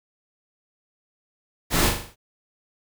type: noise with echo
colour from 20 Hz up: pink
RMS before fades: -21 dBFS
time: 1.7-1.92 s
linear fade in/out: 50 ms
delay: 40 ms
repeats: 6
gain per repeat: -5 dB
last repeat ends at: 2.16 s
effects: none